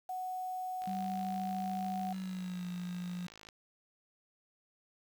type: tone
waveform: sine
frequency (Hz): 740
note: F#5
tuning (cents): 0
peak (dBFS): -36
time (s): 0.09-2.13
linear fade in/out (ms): 5
type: click train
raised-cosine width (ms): 0.2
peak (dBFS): -34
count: 144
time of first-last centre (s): 0.82-3.488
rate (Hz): 53.6
type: tone with pitch glide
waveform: sine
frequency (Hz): 192.3 to 178.39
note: G3 to F3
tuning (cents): -33 to +37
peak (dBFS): -37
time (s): 0.87-3.27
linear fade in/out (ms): 5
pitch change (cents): -130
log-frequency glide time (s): 2.03-2.67
effects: 9-bit